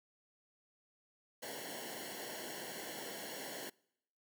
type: noise with comb filter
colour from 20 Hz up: pink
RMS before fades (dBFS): -45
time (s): 1.42-3.7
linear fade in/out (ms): 10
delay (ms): 0.81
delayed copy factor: -0.8
effects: noise-tail reverb RT60 0.8 s tail -26 dB re dry + high-pass 200 Hz 12 dB/octave